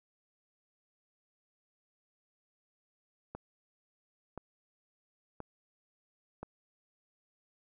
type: click train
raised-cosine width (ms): 1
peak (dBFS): -27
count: 4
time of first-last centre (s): 3.35-6.43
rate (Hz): 0.974
effects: none